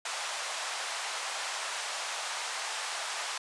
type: band-pass noise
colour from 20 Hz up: pink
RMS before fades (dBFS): -36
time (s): 0.05-3.38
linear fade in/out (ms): 5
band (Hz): 700 to 9100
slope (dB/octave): 24
effects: resampled to 24000 Hz